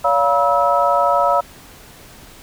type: tone cluster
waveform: sine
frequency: 568 / 699 / 963 / 1298 Hz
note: C#5 / F5 / B5 / E6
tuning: +42 / +1 / -44 / -27 cents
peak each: -18 dBFS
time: 0.04-1.41 s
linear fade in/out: 10 ms
effects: pink hiss -42 dBFS RMS until 2.42 s